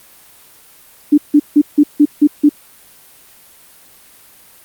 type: tone bursts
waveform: sine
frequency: 294.1 Hz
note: D4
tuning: 3 cents sharp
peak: -4 dBFS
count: 7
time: 1.12-2.493 s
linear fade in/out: 10 ms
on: 59 ms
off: 160 ms
effects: white hiss -44 dBFS RMS until 4.64 s + Opus 32 kbps